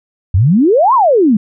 sine exponential two-way sweep, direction up then down, 82.41 to 1108.7 to 197.2 Hz, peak -6 dBFS, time 0.34-1.37 s, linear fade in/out 5 ms, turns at 0.94 s, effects none

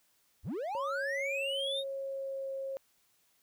triangle linear sweep, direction up, 36.71 to 3786 Hz, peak -32 dBFS, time 0.43-1.84 s, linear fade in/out 50 ms
sine tone with pitch glide, 552 to 539.7 Hz, C#5 to C#5, -7 to -46 cents, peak -35 dBFS, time 0.75-2.77 s, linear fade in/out 0 ms, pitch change -39 cents, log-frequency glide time 1.08-2.54 s
effects white hiss -71 dBFS RMS until 3.42 s

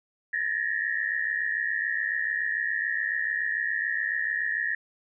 sine tone cluster, 1715 / 1819 / 1886 Hz, A6 / A#6 / A#6, -45 / -43 / +20 cents, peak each -30 dBFS, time 0.33-4.75 s, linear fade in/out 5 ms, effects none

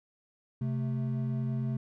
triangle tone pair together, 130.81 / 220 Hz, C3 / A3, 0 / 0 cents, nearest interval major sixth, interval 900 cents, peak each -28 / -33 dBFS, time 0.61-1.77 s, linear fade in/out 5 ms, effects none

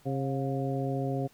harmonic tone with a mistuned harmonic, 134.8 Hz, C#3, 48 cents flat, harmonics 1 / 2 / 3 / 4 / 5, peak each -31 / -34 / -36 / -37 / -38 dBFS, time 0.05-1.28 s, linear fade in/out 20 ms, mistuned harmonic 5, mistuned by +84 cents, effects pink hiss -61 dBFS RMS until 1.33 s

